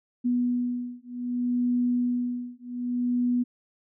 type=beating tone pair; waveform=sine; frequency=244.7 / 245.34 Hz; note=B3 / B3; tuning=-16 / -11 cents; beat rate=0.64 Hz; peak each=-27 dBFS; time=0.24-3.44 s; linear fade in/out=20 ms; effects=none